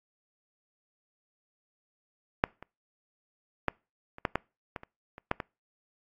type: clicks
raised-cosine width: 0.5 ms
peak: -6 / -28 / -10 / -29 / -11 / -11 / -21 / -29 / -29 / -11 / -18 dBFS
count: 11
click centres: 2.439 / 2.626 / 3.683 / 4.184 / 4.252 / 4.356 / 4.762 / 4.834 / 5.181 / 5.314 / 5.402 s
effects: noise-tail reverb RT60 0.3 s tail -26 dB re dry + AAC 32 kbps